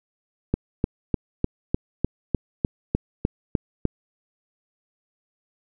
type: click train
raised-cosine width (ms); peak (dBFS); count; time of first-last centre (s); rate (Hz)
3; -7; 12; 0.54-3.853; 3.32
effects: none